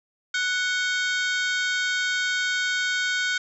harmonic tone with a mistuned harmonic, 740 Hz, F#5, in tune, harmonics 2 / 3 / 4 / 5 / 6 / 7 / 8 / 9 / 10, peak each -24 / -31 / -33 / -34 / -36 / -41 / -42 / -39 / -41 dBFS, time 0.34-3.38 s, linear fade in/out 5 ms, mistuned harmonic 4, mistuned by +120 cents, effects none

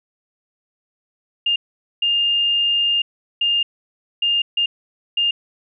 sine tone bursts at uneven times, 2815 Hz, F7, 13 cents sharp, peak -15 dBFS, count 6, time 1.46-1.56 / 2.02-3.02 / 3.41-3.63 / 4.22-4.42 / 4.57-4.66 / 5.17-5.31 s, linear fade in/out 5 ms, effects none

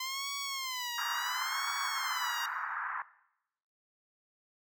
10% pulse tone with vibrato, 1029 Hz, C6, 29 cents flat, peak -27 dBFS, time 0-2.46 s, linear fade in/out 5 ms, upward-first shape sine, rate 0.71 Hz, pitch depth 150 cents each way
white band-pass noise, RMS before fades -37 dBFS, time 0.98-3.02 s, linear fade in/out 2 ms, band 930 to 1700 Hz, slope 48 dB/octave
effects noise-tail reverb RT60 0.8 s tail -18 dB re dry

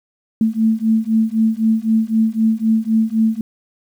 sine beating tone pair, 220 / 223.9 Hz, A3 / A3, 0 / +30 cents, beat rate 3.9 Hz, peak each -16 / -16 dBFS, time 0.41-3.41 s, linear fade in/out 2 ms, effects 8-bit

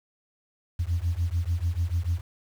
sine beating tone pair, 82.41 / 89.21 Hz, E2 / F2, 0 / +37 cents, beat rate 6.8 Hz, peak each -26 dBFS, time 0.79-2.21 s, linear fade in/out 10 ms, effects tanh soft clip ceiling -18 dBFS + 8-bit

